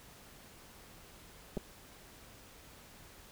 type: clicks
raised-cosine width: 2 ms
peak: -24 dBFS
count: 2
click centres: 1.57 / 1.575 s
effects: pink hiss -56 dBFS RMS until 3.31 s